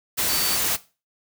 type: tone in noise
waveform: sine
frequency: 4549 Hz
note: C#8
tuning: 44 cents sharp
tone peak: -28 dBFS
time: 0.28-0.57 s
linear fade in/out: 20 ms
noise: white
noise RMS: -23 dBFS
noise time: 0.17-0.77 s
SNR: -8 dB
effects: noise-tail reverb RT60 0.3 s tail -17 dB re dry